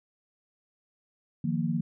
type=chord; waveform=sine; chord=Eb suspended second; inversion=none; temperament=equal; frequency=155.56 / 174.61 / 233.1 Hz; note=Eb3 / F3 / Bb3; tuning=0 / 0 / 0 cents; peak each=-30 dBFS; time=1.44-1.81 s; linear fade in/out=5 ms; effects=none